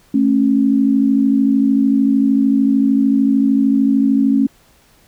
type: tone pair together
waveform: sine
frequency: 220.4 / 273.7 Hz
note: A3 / C#4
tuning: +3 / -22 cents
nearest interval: major third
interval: 375 cents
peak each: -15 / -12 dBFS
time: 0.14-4.47 s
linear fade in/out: 5 ms
effects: pink hiss -52 dBFS RMS until 5.07 s